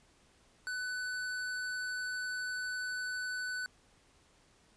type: tone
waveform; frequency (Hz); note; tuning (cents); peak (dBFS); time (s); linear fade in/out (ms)
square; 1498; F#6; +21; -36; 0.67-3.66; 0
effects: pink hiss -66 dBFS RMS until 4.76 s + resampled to 22050 Hz